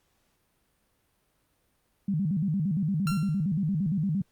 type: tone with vibrato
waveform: sine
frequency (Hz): 174.7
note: F3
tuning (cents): +1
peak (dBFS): -24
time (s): 2.08-4.22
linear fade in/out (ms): 5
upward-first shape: square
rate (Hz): 8.7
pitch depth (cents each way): 220
type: tone with exponential decay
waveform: sawtooth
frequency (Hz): 1371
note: F6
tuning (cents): -32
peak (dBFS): -26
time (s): 3.07-3.46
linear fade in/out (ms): 1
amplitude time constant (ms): 84
effects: pink hiss -71 dBFS RMS until 4.31 s + Opus 48 kbps